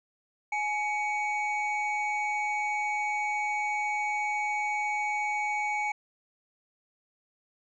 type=tone pair together; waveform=triangle; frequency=840.2 / 2243 Hz; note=G#5 / C#7; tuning=+20 / +20 cents; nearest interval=octave + perfect fourth; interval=1700 cents; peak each=-28 / -29 dBFS; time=0.52-5.92 s; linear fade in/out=5 ms; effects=resampled to 22050 Hz